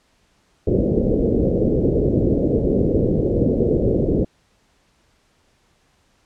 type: low-pass noise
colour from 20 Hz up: white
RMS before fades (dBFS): -18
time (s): 0.67-4.25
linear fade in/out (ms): 5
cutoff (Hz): 510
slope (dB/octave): 48
effects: pink hiss -61 dBFS RMS until 6.25 s + low-pass 8000 Hz 12 dB/octave